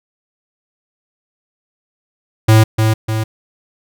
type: tone with echo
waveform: square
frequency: 110 Hz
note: A2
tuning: in tune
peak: -6 dBFS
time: 2.48-2.64 s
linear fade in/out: 10 ms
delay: 300 ms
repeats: 2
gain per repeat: -5 dB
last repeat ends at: 3.24 s
effects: none